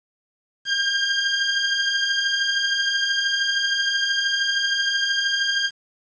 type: beating tone pair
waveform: 20% pulse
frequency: 1594 / 1607 Hz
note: G6 / G6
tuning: +28 / +43 cents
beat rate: 13 Hz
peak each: -22 / -16 dBFS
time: 0.65-5.71 s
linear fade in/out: 50 ms
effects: resampled to 16000 Hz + 8-bit